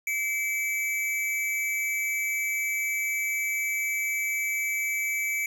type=tone pair together; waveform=square; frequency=2096 / 2300 Hz; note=C7 / D7; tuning=+2 / -37 cents; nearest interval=major second; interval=161 cents; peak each=-37 / -27 dBFS; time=0.07-5.46 s; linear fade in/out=2 ms; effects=none